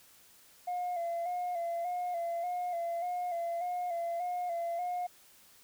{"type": "tone with vibrato", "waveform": "sine", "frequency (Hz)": 698.5, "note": "F5", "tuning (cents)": 0, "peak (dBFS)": -30, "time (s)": [0.67, 5.07], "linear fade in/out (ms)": 10, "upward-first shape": "square", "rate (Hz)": 1.7, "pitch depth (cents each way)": 43, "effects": ["tanh soft clip ceiling -30 dBFS", "white hiss -60 dBFS RMS until 5.63 s"]}